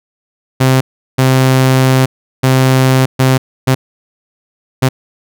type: tone bursts at uneven times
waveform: sawtooth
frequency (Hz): 130.81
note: C3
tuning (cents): 0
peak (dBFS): -3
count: 6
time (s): 0.6-0.81 / 1.18-2.06 / 2.43-3.06 / 3.19-3.38 / 3.67-3.75 / 4.82-4.89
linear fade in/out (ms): 10
effects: none